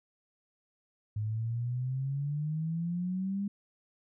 sine exponential sweep, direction up, 104.9 to 203.3 Hz, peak -30 dBFS, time 1.16-3.48 s, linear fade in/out 5 ms, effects none

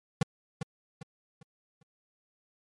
square tone with echo, 158.5 Hz, D#3, 32 cents sharp, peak -22 dBFS, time 0.21-0.23 s, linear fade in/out 5 ms, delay 400 ms, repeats 4, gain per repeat -9 dB, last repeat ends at 1.83 s, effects MP3 48 kbps

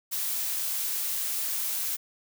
blue noise, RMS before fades -30 dBFS, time 0.11-1.97 s, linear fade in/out 20 ms, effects none

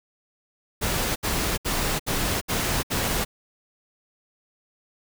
pink noise bursts, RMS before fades -25 dBFS, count 6, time 0.81-3.25 s, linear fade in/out 20 ms, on 350 ms, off 68 ms, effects none

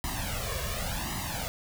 pink noise with flanger, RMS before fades -33 dBFS, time 0.04-1.48 s, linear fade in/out 0 ms, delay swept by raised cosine 1 to 1.79 ms, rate 0.9 Hz, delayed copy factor +1, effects none

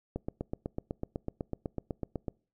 click train, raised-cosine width 2 ms, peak -20 dBFS, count 18, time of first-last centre 0.16-2.282 s, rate 8.01 Hz, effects noise-tail reverb RT60 0.4 s tail -26 dB re dry

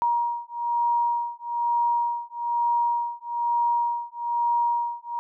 sine beating tone pair, 947 / 948.1 Hz, A#5 / A#5, +27 / +29 cents, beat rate 1.1 Hz, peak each -25 dBFS, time 0.02-5.19 s, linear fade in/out 0 ms, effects none

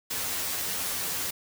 white noise with comb filter, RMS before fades -31 dBFS, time 0.1-1.31 s, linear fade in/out 10 ms, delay 11 ms, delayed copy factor +0.85, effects none

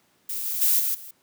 violet noise with level steps, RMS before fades -30 / -28 / -20 / -25 / -41 dBFS, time 0.29-1.11 s, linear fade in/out 5 ms, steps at 0.45 / 0.61 / 0.79 / 0.94 s, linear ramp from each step 10 ms, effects pink hiss -64 dBFS RMS until 1.22 s + high-pass 150 Hz 12 dB/octave

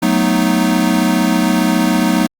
square chord, B dominant seventh, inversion second, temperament equal, 185 / 220 / 246.9 / 311.1 Hz, F#3 / A3 / B3 / D#4, 0 / 0 / 0 / 0 cents, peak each -18 dBFS, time 0.02-2.27 s, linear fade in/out 10 ms, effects Opus 48 kbps

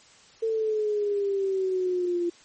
sine exponential sweep, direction down, 451.2 to 343.4 Hz, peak -23 dBFS, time 0.42-2.3 s, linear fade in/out 10 ms, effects white hiss -54 dBFS RMS until 2.44 s + MP3 32 kbps

